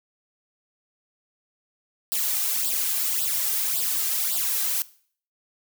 blue noise with flanger, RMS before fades -25 dBFS, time 2.12-4.82 s, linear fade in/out 0 ms, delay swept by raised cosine 0.23 to 2.53 ms, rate 1.8 Hz, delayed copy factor +0.8, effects noise-tail reverb RT60 0.5 s tail -19 dB re dry

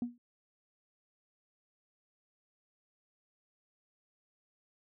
sine tone with exponential decay, 240.9 Hz, B3, 43 cents flat, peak -27 dBFS, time 0.02-0.18 s, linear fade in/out 2 ms, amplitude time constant 34 ms, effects tanh soft clip ceiling -28 dBFS

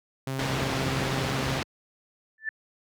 sawtooth tone, 133.5 Hz, C3, 35 cents sharp, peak -25 dBFS, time 0.27-1.58 s, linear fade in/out 0 ms
pink low-pass noise, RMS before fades -29 dBFS, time 0.39-1.63 s, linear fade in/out 2 ms, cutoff 4500 Hz, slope 12 dB/octave
sine tone with exponential growth, 1760 Hz, A6, in tune, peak -23 dBFS, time 2.38-2.49 s, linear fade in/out 2 ms, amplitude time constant 22 ms
effects high-pass 80 Hz 12 dB/octave

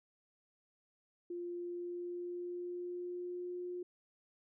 sine tone with pitch glide, 349.2 to 356.7 Hz, F4 to F4, 0 to +37 cents, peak -39 dBFS, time 1.3-3.83 s, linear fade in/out 5 ms, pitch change +37 cents, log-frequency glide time 1.42-3.57 s, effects none

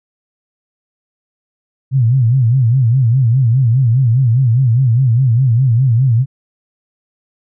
sine tone with vibrato, 123.3 Hz, B2, 2 cents flat, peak -8 dBFS, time 1.91-6.26 s, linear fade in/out 50 ms, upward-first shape sine, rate 4.9 Hz, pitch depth 170 cents each way, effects none

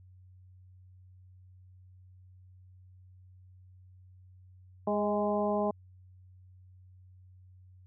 harmonic tone with a mistuned harmonic, 206.3 Hz, G#3, 11 cents flat, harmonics 1 / 2 / 3 / 4 / 5, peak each -32 / -33 / -31 / -35 / -38 dBFS, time 4.87-5.71 s, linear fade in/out 5 ms, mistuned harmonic 3, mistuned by +27 cents, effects added 92 Hz sine -53 dBFS peak until 7.86 s

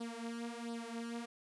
sawtooth tone with flanger, 233.1 Hz, A#3, in tune, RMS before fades -43 dBFS, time 0-1.26 s, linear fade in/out 10 ms, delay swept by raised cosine 0.21 to 5.01 ms, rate 1.4 Hz, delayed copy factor +0.75, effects resampled to 24000 Hz

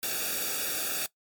white noise with comb filter, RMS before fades -31 dBFS, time 0.03-1.06 s, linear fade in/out 0 ms, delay 0.97 ms, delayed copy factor -0.95, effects noise-tail reverb RT60 0.1 s tail -19 dB re dry + MP3 96 kbps

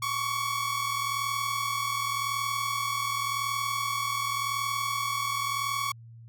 sawtooth tone pair together, 1100 / 1140.9 Hz, C#6 / C#6, -14 / +50 cents, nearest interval minor second, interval 64 cents, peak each -27 dBFS, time 0.02-5.92 s, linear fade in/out 5 ms, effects added 115 Hz sine -45 dBFS peak until 6.28 s

